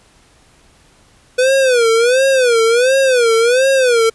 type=tone with vibrato; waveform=square; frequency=493.9 Hz; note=B4; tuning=in tune; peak=-10 dBFS; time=1.38-4.1 s; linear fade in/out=10 ms; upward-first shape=sine; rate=1.4 Hz; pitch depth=160 cents each way; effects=pink hiss -50 dBFS RMS until 4.14 s + resampled to 24000 Hz